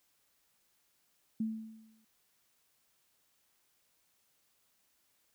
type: tone with exponential decay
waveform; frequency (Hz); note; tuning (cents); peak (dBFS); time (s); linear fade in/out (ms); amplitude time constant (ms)
sine; 220.9; A3; +7; -29; 1.4-2.05; 5; 140
effects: white hiss -74 dBFS RMS until 5.34 s